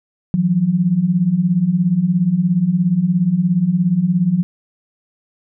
sine beating tone pair, 164.6 / 181.6 Hz, E3 / F#3, -2 / -32 cents, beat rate 17 Hz, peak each -18 / -14 dBFS, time 0.34-4.43 s, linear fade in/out 0 ms, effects none

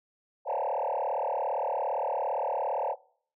sine tone with frequency modulation, 716 Hz, F5, 43 cents sharp, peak -26 dBFS, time 0.45-2.96 s, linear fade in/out 50 ms, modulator 37.5 Hz, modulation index 5.5, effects noise-tail reverb RT60 0.6 s tail -24 dB re dry + tanh soft clip ceiling -23 dBFS

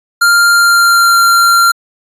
square tone with pitch glide, 1396.9 to 1380.1 Hz, F6 to F6, 0 to -21 cents, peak -6 dBFS, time 0.21-1.72 s, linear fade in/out 10 ms, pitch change -21 cents, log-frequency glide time 0.5-1.17 s, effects resampled to 32000 Hz

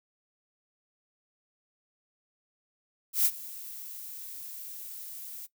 violet noise with ADSR envelope, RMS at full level -22 dBFS, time 3.13-5.47 s, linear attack 120 ms, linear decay 56 ms, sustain -20 dB, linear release 22 ms, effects noise-tail reverb RT60 0.1 s tail -17 dB re dry

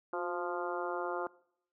harmonic tone with a mistuned harmonic, 174.61 Hz, F3, in tune, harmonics 2 / 3 / 4 / 5 / 6 / 7 / 8, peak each -38 / -40 / -41 / -42 / -43 / -43 / -44 dBFS, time 0.13-1.27 s, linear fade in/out 2 ms, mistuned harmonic 2, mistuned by +43 cents, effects noise-tail reverb RT60 0.7 s tail -22 dB re dry

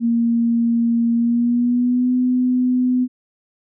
sine tone with pitch glide, 233.1 to 251.3 Hz, A#3 to B3, 0 to +30 cents, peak -14 dBFS, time 0-3.08 s, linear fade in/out 50 ms, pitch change +130 cents, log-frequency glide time 1.14-2.14 s, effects none

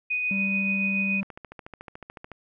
sine tone with tremolo, 2489 Hz, D#7, in tune, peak -23 dBFS, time 0.1-1.21 s, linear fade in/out 10 ms, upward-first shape sine, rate 7 Hz, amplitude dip 25%
triangle tone, 196 Hz, G3, in tune, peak -25 dBFS, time 0.31-1.23 s, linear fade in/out 2 ms
click train, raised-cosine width 0.5 ms, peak -25 dBFS, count 16, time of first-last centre 1.23-2.317 s, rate 13.8 Hz
effects none

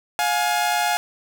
sawtooth tone pair together, 710 / 837.9 Hz, F5 / G#5, +28 / +15 cents, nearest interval minor third, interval 287 cents, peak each -18 dBFS, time 0.19-0.97 s, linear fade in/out 0 ms, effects none

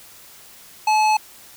sine tone with hard clipping, 860 Hz, A5, 40 cents flat, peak -16 dBFS, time 0.87-1.17 s, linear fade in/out 5 ms, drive 14 dB, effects white hiss -45 dBFS RMS until 1.56 s

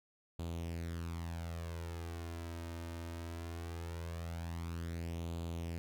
sawtooth tone with flanger, 84 Hz, E2, 33 cents sharp, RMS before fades -42 dBFS, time 0.39-5.78 s, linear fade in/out 0 ms, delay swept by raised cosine 0.27 to 3.27 ms, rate 0.2 Hz, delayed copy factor +0.6, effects none

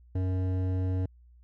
sine tone with hard clipping, 92.8 Hz, F#2, 6 cents sharp, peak -28 dBFS, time 0.15-1.06 s, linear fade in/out 5 ms, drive 12 dB, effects added 60 Hz sine -53 dBFS peak until 1.43 s

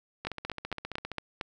two click trains, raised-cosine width 0.3 ms, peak -20 / -16 dBFS, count 14 / 6, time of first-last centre 0.25-1.117 / 0.27-1.412 s, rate 15 / 4.38 Hz, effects none

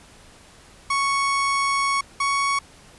30% pulse tone pair in turn, 1108.7 / 1113.8 Hz, C#6 / C#6, 0 / +8 cents, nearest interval unison, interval 8 cents, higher second, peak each -17 dBFS, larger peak neither, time 0.9-2.01 / 2.2-2.59 s, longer first, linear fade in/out 5 ms, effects pink hiss -49 dBFS RMS until 2.98 s + resampled to 24000 Hz

